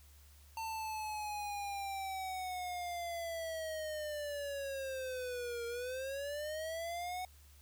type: linear two-way sweep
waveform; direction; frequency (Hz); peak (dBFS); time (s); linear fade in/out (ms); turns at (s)
square; down then up; 900 to 466.2 to 742; -39; 0.57-7.25; 2; 5.66
effects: added 72 Hz sine -58 dBFS peak until 7.61 s + white hiss -65 dBFS RMS until 7.61 s